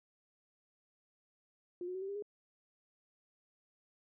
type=tone with pitch steps; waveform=sine; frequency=353.7 / 364.9 / 376.5 / 388.4 / 400.7 / 413.4 Hz; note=F4 / F#4 / F#4 / G4 / G4 / G#4; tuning=+22 / -24 / +30 / -16 / +38 / -8 cents; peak=-38 dBFS; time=1.81-2.224 s; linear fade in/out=2 ms; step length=69 ms; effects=none